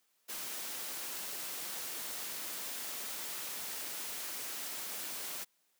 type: noise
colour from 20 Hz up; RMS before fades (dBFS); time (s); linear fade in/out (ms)
white; -41; 0.28-5.45; 20
effects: white hiss -75 dBFS RMS until 5.79 s + high-pass 200 Hz 12 dB/octave